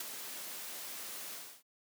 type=noise with ADSR envelope; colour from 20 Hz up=white; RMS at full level=-37 dBFS; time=0-1.63 s; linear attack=5 ms; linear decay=13 ms; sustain=-7 dB; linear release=310 ms; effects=high-pass 200 Hz 12 dB/octave